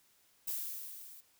violet noise with level ramp, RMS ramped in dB -36 to -54 dBFS, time 0.47-1.21 s, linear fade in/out 10 ms, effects white hiss -69 dBFS RMS until 1.39 s

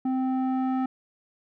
square tone with low-pass filter sweep, 260 Hz, C4, 11 cents flat, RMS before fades -26 dBFS, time 0.05-0.86 s, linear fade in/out 5 ms, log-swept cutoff 640 to 1100 Hz, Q 1.3, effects none

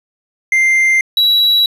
triangle tone pair in turn, 2093 / 3905 Hz, C7 / B7, 0 / -20 cents, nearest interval major seventh, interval 1080 cents, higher second, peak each -7 dBFS, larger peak neither, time 0.52-1.01 / 1.17-1.66 s, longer neither, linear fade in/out 2 ms, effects resampled to 32000 Hz

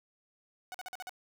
sawtooth tone bursts, 740 Hz, F#5, in tune, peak -36 dBFS, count 6, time 0.72-1.094 s, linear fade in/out 0 ms, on 24 ms, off 46 ms, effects none

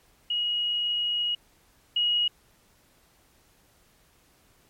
sine tone pair in turn, 2895 / 2895 Hz, F#7 / F#7, -38 / -38 cents, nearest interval unison, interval 0 cents, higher neither, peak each -24 / -21 dBFS, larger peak second, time 0.3-1.35 / 1.96-2.28 s, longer first, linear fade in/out 5 ms, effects pink hiss -62 dBFS RMS until 4.69 s + MP3 64 kbps

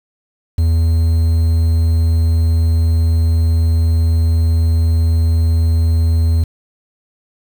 triangle tone with quantisation, 82 Hz, E2, 9 cents flat, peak -8 dBFS, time 0.58-6.44 s, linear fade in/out 5 ms, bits 6, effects none

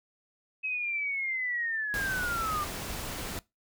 sine linear sweep, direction down, 2564 to 1174.7 Hz, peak -29 dBFS, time 0.63-2.65 s, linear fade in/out 20 ms
pink noise, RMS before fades -37 dBFS, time 1.94-3.39 s, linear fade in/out 0 ms
effects noise-tail reverb RT60 0.2 s tail -21 dB re dry

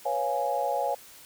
sine chord, C# dominant seventh, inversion third, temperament equal, 493.9 / 554.4 / 698.5 / 830.6 Hz, B4 / C#5 / E#5 / G#5, 0 / 0 / 0 / 0 cents, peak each -34 / -30 / -31 / -29 dBFS, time 0.05-0.95 s, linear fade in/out 10 ms, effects white hiss -50 dBFS RMS until 1.25 s

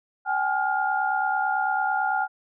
sine tone cluster, 770 / 839 / 1412 Hz, G5 / G#5 / F6, -31 / +17 / +19 cents, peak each -26 dBFS, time 0.25-2.28 s, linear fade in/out 50 ms, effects none

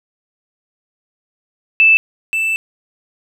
sine / triangle tone pair in turn, 2637 / 2648 Hz, E7 / E7, 0 / +7 cents, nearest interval unison, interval 7 cents, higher second, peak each -6 / -13 dBFS, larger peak first, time 1.8-1.97 / 2.33-2.56 s, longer second, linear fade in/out 0 ms, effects none

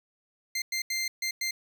20% pulse tone bursts at uneven times, 2091 Hz, C7, 2 cents flat, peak -23 dBFS, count 5, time 0.55-0.62 / 0.72-0.82 / 0.9-1.08 / 1.22-1.31 / 1.41-1.51 s, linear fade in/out 5 ms, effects none

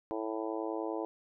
harmonic tone, 110 Hz, A2, in tune, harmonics 3 / 4 / 5 / 6 / 7 / 8 / 9, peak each -37 / -39 / -41 / -43 / -44 / -45 / -46 dBFS, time 0.11-1.05 s, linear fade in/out 0 ms, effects none

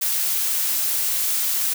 blue noise, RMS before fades -22 dBFS, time 0.01-1.74 s, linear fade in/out 10 ms, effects none

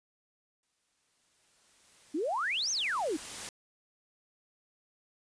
white noise with exponential growth, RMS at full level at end -39 dBFS, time 0.63-3.49 s, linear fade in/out 1 ms, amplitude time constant 620 ms
sine exponential two-way sweep, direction up then down, 277.2 to 6590 to 277.2 Hz, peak -29 dBFS, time 2.14-3.17 s, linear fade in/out 10 ms, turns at 2.71 s
effects resampled to 22050 Hz

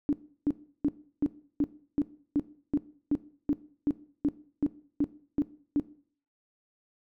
sine tone bursts, 290 Hz, D4, 22 cents flat, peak -21 dBFS, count 16, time 0.09-5.798 s, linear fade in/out 0 ms, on 38 ms, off 340 ms, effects noise-tail reverb RT60 0.5 s tail -17 dB re dry

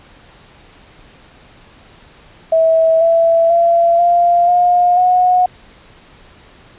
sine tone with pitch steps, 650 / 664.8 / 680 / 695.4 / 711.3 / 727.5 Hz, E5 / E5 / F5 / F5 / F5 / F#5, -24 / +15 / -46 / -8 / +32 / -29 cents, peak -8 dBFS, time 2.52-5.46 s, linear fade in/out 5 ms, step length 490 ms, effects pink hiss -44 dBFS RMS until 6.78 s + resampled to 8000 Hz

